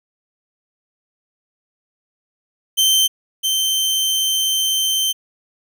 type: tone pair in turn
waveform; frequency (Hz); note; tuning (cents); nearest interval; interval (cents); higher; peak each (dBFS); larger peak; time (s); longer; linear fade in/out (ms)
sawtooth; 3108 / 3108; G7 / G7; -16 / -16; unison; 0; neither; -9 / -13; first; 2.77-3.08 / 3.43-5.13; second; 20
effects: none